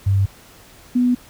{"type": "tone pair in turn", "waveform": "sine", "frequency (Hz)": [98, 246.9], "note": ["G2", "B3"], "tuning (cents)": [0, 0], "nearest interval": "octave + major third", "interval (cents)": 1600, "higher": "second", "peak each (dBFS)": -13, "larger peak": "neither", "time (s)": [[0.06, 0.26], [0.95, 1.15]], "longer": "neither", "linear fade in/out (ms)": 10, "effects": ["pink hiss -46 dBFS RMS until 1.29 s"]}